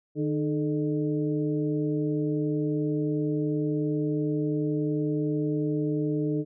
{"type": "harmonic tone with a mistuned harmonic", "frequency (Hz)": 151.9, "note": "D#3", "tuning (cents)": -41, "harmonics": [1, 2, 3, 4], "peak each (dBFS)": [-29, -27, -31, -42], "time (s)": [0.15, 6.45], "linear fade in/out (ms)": 50, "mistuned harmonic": 3, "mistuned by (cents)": -81, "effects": []}